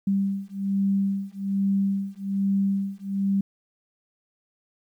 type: beating tone pair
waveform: sine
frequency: 196 / 197.2 Hz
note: G3 / G3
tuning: 0 / +11 cents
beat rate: 1.2 Hz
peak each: -25 dBFS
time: 0.07-3.41 s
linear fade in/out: 5 ms
effects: 10-bit